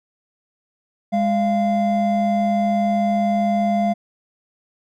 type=tone pair together; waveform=triangle; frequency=205.6 / 690.2 Hz; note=G#3 / F5; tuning=-17 / -21 cents; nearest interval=octave + major sixth; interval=2096 cents; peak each=-17 dBFS; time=1.12-3.94 s; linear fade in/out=20 ms; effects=none